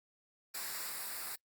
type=noise with comb filter; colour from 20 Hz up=white; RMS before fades=-41 dBFS; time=0.54-1.36 s; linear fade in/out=10 ms; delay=0.32 ms; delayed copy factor=-0.65; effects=noise-tail reverb RT60 0.1 s tail -26 dB re dry + Opus 48 kbps